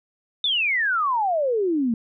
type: exponential sweep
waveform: sine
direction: down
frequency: 3639 to 220 Hz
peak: -19 dBFS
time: 0.44-1.94 s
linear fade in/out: 2 ms
effects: none